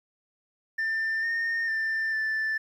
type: tone with pitch steps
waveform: sine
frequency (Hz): 1790 / 1831 / 1784 / 1761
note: A6 / A#6 / A6 / A6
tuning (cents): +29 / -32 / +23 / +1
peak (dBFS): -23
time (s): 0.78-2.58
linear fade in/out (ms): 10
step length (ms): 450
effects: tanh soft clip ceiling -24 dBFS + 10-bit